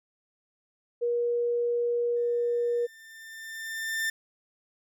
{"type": "tone", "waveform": "sine", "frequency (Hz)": 477.2, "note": "A#4", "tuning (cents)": 41, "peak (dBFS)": -24, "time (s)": [1.01, 2.87], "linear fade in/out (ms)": 20}
{"type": "tone with exponential growth", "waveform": "40% pulse", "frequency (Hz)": 1791, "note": "A6", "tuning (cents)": 30, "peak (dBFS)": -25, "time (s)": [2.16, 4.1], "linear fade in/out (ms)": 5, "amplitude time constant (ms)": 420}
{"effects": []}